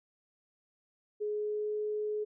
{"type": "tone with pitch glide", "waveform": "sine", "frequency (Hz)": [420, 423.2], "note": ["G#4", "G#4"], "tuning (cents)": [19, 33], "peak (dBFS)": -31, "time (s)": [1.2, 2.25], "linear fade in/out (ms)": 20, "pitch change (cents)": 14, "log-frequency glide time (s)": [1.3, 1.77], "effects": []}